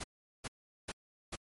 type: noise bursts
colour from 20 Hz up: pink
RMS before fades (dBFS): -40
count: 4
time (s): 0-1.36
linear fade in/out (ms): 10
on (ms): 40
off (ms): 400
effects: MP3 48 kbps